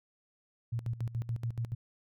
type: tone with tremolo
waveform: sine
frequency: 116.54 Hz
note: A#2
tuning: in tune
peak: -30 dBFS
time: 0.72-1.75 s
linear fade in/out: 10 ms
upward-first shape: square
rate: 7 Hz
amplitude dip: 80%
effects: none